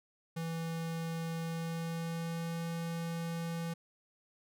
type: tone with pitch glide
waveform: square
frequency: 164.81 to 167.11 Hz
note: E3 to E3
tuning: 0 to +24 cents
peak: -36 dBFS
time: 0.36-3.74 s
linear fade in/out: 10 ms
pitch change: +24 cents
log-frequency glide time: 1.38-2.66 s
effects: none